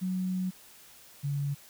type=tone pair in turn; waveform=sine; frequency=185 / 142 Hz; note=F#3 / C#3; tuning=0 / +42 cents; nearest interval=perfect fourth; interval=458 cents; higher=first; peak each=-28 dBFS; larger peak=neither; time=0.01-0.51 / 1.23-1.55 s; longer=first; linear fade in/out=20 ms; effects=white hiss -54 dBFS RMS until 1.69 s